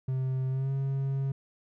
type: tone with pitch glide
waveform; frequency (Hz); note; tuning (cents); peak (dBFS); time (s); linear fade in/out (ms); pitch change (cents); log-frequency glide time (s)
triangle; 130.8 to 136.12; C3 to C#3; 0 to -31; -25; 0.08-1.32; 5; +69; 0.49-0.71
effects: none